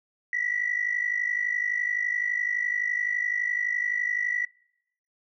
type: tone pair together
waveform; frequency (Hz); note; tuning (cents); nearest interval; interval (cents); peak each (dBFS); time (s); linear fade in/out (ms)
sine; 1923.7 / 1975.5; B6 / B6; -46 / 0; unison; 46; -27; 0.33-4.45; 2
effects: noise-tail reverb RT60 0.8 s tail -25 dB re dry + tanh soft clip ceiling -17 dBFS